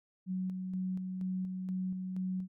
sine tone with tremolo, 185.7 Hz, F#3, 7 cents sharp, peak -32 dBFS, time 0.26-2.48 s, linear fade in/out 50 ms, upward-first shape square, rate 2.1 Hz, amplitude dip 35%, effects none

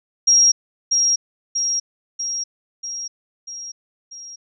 sine tone with echo, 5620 Hz, F8, 10 cents sharp, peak -10 dBFS, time 0.27-0.52 s, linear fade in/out 10 ms, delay 640 ms, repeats 6, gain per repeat -4 dB, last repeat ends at 4.36 s, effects none

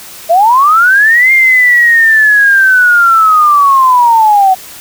sine linear two-way sweep, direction up then down, 637 to 2123 to 739 Hz, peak -3 dBFS, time 0.29-4.55 s, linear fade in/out 20 ms, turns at 1.32 s, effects white hiss -30 dBFS RMS until 4.8 s

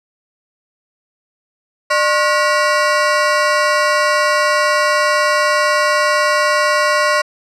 25% pulse ring-modulated tone, 842 Hz, G#5, 24 cents sharp, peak -5 dBFS, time 1.9-7.22 s, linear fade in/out 10 ms, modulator 242 Hz, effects low-pass 7000 Hz 12 dB/octave

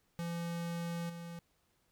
square tone with level steps, 170 Hz, F3, 46 cents flat, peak -37 / -44 dBFS, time 0.19-1.39 s, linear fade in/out 0 ms, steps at 1.09 s, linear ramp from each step 10 ms, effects pink hiss -75 dBFS RMS until 1.91 s

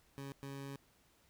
20% pulse tone bursts at uneven times, 138.2 Hz, C#3, 5 cents flat, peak -39 dBFS, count 2, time 0.18-0.32 / 0.43-0.76 s, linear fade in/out 0 ms, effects pink hiss -70 dBFS RMS until 1.29 s

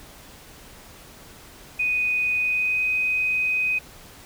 sine tone with pitch glide, 2489 to 2508 Hz, D#7 to D#7, 0 to +13 cents, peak -20 dBFS, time 1.79-3.79 s, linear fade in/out 10 ms, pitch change +13 cents, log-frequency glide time 2.39-2.82 s, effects pink hiss -46 dBFS RMS until 4.25 s

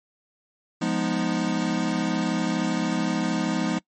square chord, F half-diminished seventh, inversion none, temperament equal, 174.61 / 207.7 / 246.9 / 311.1 Hz, F3 / Ab3 / Cb4 / Eb4, 0 / 0 / 0 / 0 cents, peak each -29 dBFS, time 0.81-3.79 s, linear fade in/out 10 ms, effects noise-tail reverb RT60 0.1 s tail -23 dB re dry + MP3 32 kbps

